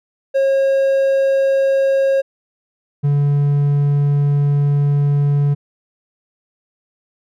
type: tone pair in turn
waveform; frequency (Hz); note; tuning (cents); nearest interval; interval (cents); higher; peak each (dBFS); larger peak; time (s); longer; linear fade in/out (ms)
triangle; 542 / 143.56; C#5 / D3; -39 / -39; octave + major seventh; 2300; first; -10; neither; 0.34-2.22 / 3.03-5.55; second; 20
effects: none